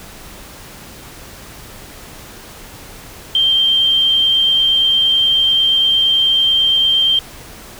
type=tone with amplitude modulation; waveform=sine; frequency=3156 Hz; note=G7; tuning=11 cents sharp; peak=-9 dBFS; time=3.35-7.19 s; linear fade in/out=2 ms; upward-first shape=sine; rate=68.9 Hz; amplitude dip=25%; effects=pink hiss -36 dBFS RMS until 7.79 s